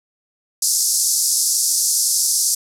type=band-pass noise; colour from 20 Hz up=pink; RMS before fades=-18 dBFS; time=0.62-2.55 s; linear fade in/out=5 ms; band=5000 to 12000 Hz; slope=48 dB/octave; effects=none